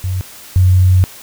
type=tone pair in turn; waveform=sine; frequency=93 / 92.04 Hz; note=F#2 / F#2; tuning=+9 / -9 cents; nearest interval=unison; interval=18 cents; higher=first; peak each=-15 / -6 dBFS; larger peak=second; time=0.04-0.21 / 0.56-1.04 s; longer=second; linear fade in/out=0 ms; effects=white hiss -36 dBFS RMS until 1.22 s